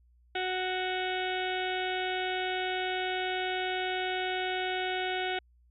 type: harmonic tone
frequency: 370 Hz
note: F#4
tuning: in tune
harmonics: 1 / 2 / 4 / 5 / 6 / 7 / 8 / 9 / 10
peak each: -35 / -34 / -37 / -44 / -39 / -45 / -41 / -44 / -43 dBFS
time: 0.35-5.39 s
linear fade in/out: 5 ms
effects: added 60 Hz sine -60 dBFS peak until 5.7 s